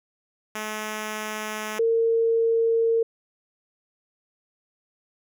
5% pulse / sine tone pair in turn, 214.8 / 456.6 Hz, A3 / A#4, -41 / -36 cents, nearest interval octave + minor second, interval 1305 cents, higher second, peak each -18 dBFS, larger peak neither, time 0.55-1.79 / 1.79-3.03 s, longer neither, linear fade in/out 5 ms, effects none

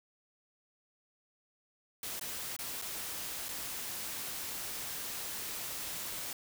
white noise with dropouts, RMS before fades -40 dBFS, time 2.03-6.33 s, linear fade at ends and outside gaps 2 ms, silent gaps 2.196-2.211 / 2.565-2.589 / 2.816-2.821 / 3.485-3.489 s, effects none

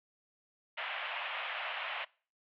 white band-pass noise, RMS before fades -39 dBFS, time 0.77-2.05 s, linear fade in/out 10 ms, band 590 to 3100 Hz, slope 48 dB/octave, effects noise-tail reverb RT60 0.4 s tail -23 dB re dry

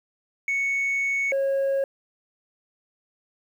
sine tone pair in turn, 2217 / 546.3 Hz, C#7 / C#5, 0 / -25 cents, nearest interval 2 octaves, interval 2425 cents, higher first, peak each -20 / -18 dBFS, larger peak second, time 0.48-1.32 / 1.32-1.84 s, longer first, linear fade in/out 2 ms, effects tanh soft clip ceiling -20 dBFS + 9-bit

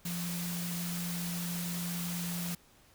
sine tone in noise, 173.9 Hz, F3, 7 cents flat, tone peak -35 dBFS, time 0.05-2.55 s, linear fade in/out 5 ms, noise white, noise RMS -40 dBFS, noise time 0.05-2.55 s, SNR +2 dB, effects pink hiss -62 dBFS RMS until 2.94 s

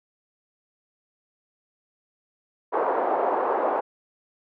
white band-pass noise, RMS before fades -24 dBFS, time 2.72-3.81 s, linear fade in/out 20 ms, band 380 to 940 Hz, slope 24 dB/octave, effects none

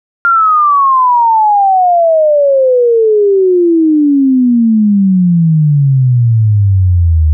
sine exponential sweep, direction down, 1400 to 75.6 Hz, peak -5 dBFS, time 0.25-7.33 s, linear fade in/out 0 ms, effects none

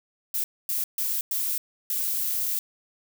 violet noise bursts at uneven times, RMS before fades -27 dBFS, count 5, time 0.34-0.44 / 0.69-0.84 / 0.98-1.21 / 1.31-1.58 / 1.9-2.59 s, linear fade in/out 2 ms, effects none

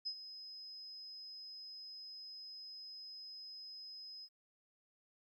sine tone with ADSR envelope, 5070 Hz, D#8, 32 cents sharp, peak -36 dBFS, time 0.05-4.29 s, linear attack 19 ms, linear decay 71 ms, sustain -12 dB, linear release 53 ms, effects 13-bit

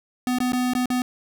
square tone with dropouts, 250 Hz, B3, 21 cents sharp, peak -21 dBFS, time 0.27-1.02 s, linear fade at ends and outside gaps 1 ms, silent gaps 0.386-0.403 / 0.521-0.532 / 0.735-0.751 / 0.858-0.902 s, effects none

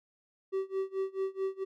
triangle tone with tremolo, 384.6 Hz, G4, 33 cents flat, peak -26 dBFS, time 0.52-1.65 s, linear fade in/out 20 ms, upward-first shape sine, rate 4.6 Hz, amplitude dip 95%, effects none

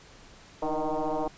sine tone with frequency modulation, 147.8 Hz, D3, 11 cents sharp, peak -26 dBFS, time 0.62-1.28 s, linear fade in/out 5 ms, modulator 155 Hz, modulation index 5.4, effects pink hiss -52 dBFS RMS until 1.37 s + resampled to 16000 Hz

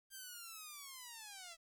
5% pulse linear sweep, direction down, 1595 to 647 Hz, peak -38 dBFS, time 0.1-1.57 s, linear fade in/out 50 ms, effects 12-bit

